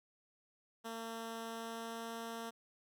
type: tone with pitch glide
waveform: 10% pulse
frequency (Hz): 227.4 to 229.1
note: A#3 to A#3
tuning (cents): -43 to -30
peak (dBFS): -34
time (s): 0.84-2.51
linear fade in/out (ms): 20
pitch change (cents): +13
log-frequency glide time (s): 1.43-2.12
effects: none